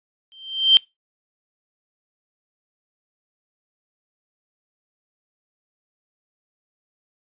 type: tone with exponential growth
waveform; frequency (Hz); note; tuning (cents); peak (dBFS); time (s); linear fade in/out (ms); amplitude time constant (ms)
sine; 3136; G7; 0; -6; 0.32-0.77; 0; 96
effects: noise-tail reverb RT60 0.2 s tail -23 dB re dry + resampled to 8000 Hz